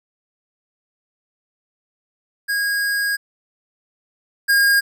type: tone pair in turn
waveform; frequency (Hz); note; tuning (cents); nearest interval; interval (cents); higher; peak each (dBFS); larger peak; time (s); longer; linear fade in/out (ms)
square; 1638 / 1622.9; G#6 / G#6; -24 / -40; unison; 16; first; -19 / -13; second; 2.48-3.17 / 4.48-4.81; first; 20
effects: none